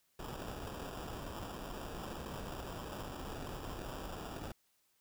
pink noise with sample-and-hold, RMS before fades -44 dBFS, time 0.19-4.52 s, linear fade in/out 5 ms, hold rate 2100 Hz, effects white hiss -75 dBFS RMS until 5 s

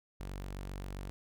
sawtooth tone, 47.49 Hz, F#1, 46 cents sharp, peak -36 dBFS, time 0.2-1.1 s, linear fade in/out 0 ms, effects none

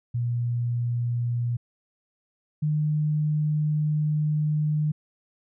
sine tone pair in turn, 120 / 151.63 Hz, B2 / D#3, -49 / -44 cents, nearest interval major third, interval 405 cents, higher second, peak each -23 / -21 dBFS, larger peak second, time 0.14-1.57 / 2.62-4.92 s, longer second, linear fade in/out 10 ms, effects none

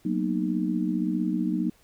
sine chord, B major seventh, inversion second, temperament just, 185.21 / 231.5 / 246.9 / 308.7 Hz, F#3 / A#3 / B3 / D#4, +2 / -12 / 0 / -14 cents, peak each -28 / -30 / -32 / -28 dBFS, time 0.05-1.7 s, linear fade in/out 5 ms, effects pink hiss -61 dBFS RMS until 1.83 s

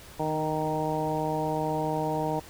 harmonic tone with a mistuned harmonic, 155.56 Hz, D#3, in tune, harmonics 1 / 2 / 3 / 4 / 5 / 6, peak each -33 / -33 / -33 / -33 / -33 / -33 dBFS, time 0.19-2.4 s, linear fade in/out 10 ms, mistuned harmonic 2, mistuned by -16 cents, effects added 68 Hz sine -54 dBFS peak until 2.49 s + pink hiss -48 dBFS RMS until 2.49 s

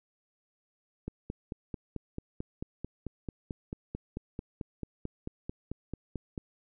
click train, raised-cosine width 3 ms, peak -23 dBFS, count 25, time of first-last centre 1.08-6.378 s, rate 4.53 Hz, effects none

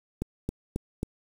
click train, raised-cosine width 3 ms, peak -16 dBFS, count 4, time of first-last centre 0.22-1.031 s, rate 3.7 Hz, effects 7-bit

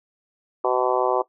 harmonic tone, 126.4 Hz, B2, 41 cents sharp, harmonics 3 / 4 / 5 / 6 / 7 / 8 / 9, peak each -24 / -25 / -26 / -27 / -27 / -28 / -29 dBFS, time 0.64-1.22 s, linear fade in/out 5 ms, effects noise-tail reverb RT60 0.1 s tail -17 dB re dry

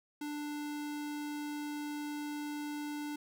square tone, 295.2 Hz, D4, 9 cents sharp, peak -38 dBFS, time 0.21-3.16 s, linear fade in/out 5 ms, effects none

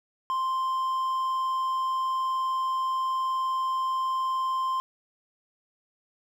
triangle tone, 1046.5 Hz, C6, in tune, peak -23 dBFS, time 0.3-4.8 s, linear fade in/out 0 ms, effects none

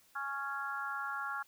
harmonic tone, 277.2 Hz, C#4, in tune, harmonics 3 / 4 / 5 / 6, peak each -44 / -42 / -38 / -44 dBFS, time 0.15-1.43 s, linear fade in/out 10 ms, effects white hiss -66 dBFS RMS until 1.47 s

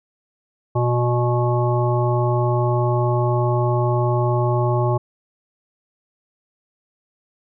harmonic tone, 121.6 Hz, B2, 26 cents flat, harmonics 1 / 3 / 5 / 7 / 9, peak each -18 / -23 / -25 / -26 / -28 dBFS, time 0.75-4.98 s, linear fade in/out 10 ms, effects none

